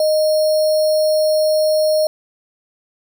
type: tone with sample-and-hold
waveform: sine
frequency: 619 Hz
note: D#5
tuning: 9 cents flat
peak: -12 dBFS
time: 0-2.07 s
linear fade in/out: 2 ms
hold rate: 4900 Hz
effects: none